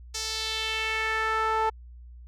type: tone with band-pass filter sweep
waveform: sawtooth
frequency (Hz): 440.9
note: A4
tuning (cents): +4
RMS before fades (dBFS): -28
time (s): 0.14-1.7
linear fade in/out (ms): 10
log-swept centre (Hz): 5800 to 940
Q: 2.3
effects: added 60 Hz sine -43 dBFS peak until 2.27 s